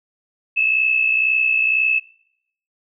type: tone pair together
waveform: sine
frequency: 2600 / 2662 Hz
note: E7 / E7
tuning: -24 / +16 cents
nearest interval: unison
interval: 40 cents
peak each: -15 / -22 dBFS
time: 0.56-2 s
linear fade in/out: 20 ms
effects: noise-tail reverb RT60 0.8 s tail -25 dB re dry